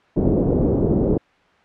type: low-pass noise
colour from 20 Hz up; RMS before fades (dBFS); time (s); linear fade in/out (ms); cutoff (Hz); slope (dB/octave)
white; -18; 0.16-1.18; 10; 440; 24
effects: white hiss -55 dBFS RMS until 1.64 s + low-pass 2000 Hz 12 dB/octave